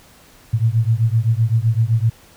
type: beating tone pair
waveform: sine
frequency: 110 / 117.8 Hz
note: A2 / A#2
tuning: 0 / +19 cents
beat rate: 7.8 Hz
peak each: -16 / -17 dBFS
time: 0.53-2.1 s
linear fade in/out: 10 ms
effects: pink hiss -48 dBFS RMS until 2.36 s